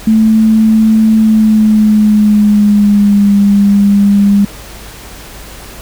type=tone with pitch glide; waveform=sine; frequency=219.8 to 201.6 Hz; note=A3 to G3; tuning=-2 to +49 cents; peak=-4 dBFS; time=0.07-4.45 s; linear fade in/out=5 ms; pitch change=-149 cents; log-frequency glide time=1.15-3.34 s; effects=added 50 Hz sine -33 dBFS peak until 5.81 s + pink hiss -31 dBFS RMS until 5.81 s